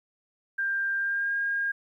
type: tone with pitch glide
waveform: sine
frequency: 1590 to 1619.7 Hz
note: G6 to G#6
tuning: +24 to -44 cents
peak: -25 dBFS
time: 0.58-1.72 s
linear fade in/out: 10 ms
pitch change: +32 cents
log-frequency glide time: 0.97-1.33 s
effects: 11-bit